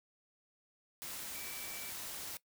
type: tone in noise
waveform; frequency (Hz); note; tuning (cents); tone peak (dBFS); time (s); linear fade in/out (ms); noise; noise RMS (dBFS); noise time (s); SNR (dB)
sine; 2312; D7; -28; -50; 1.35-1.9; 0; white; -44; 1.02-2.37; -9
effects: noise-tail reverb RT60 0.1 s tail -19 dB re dry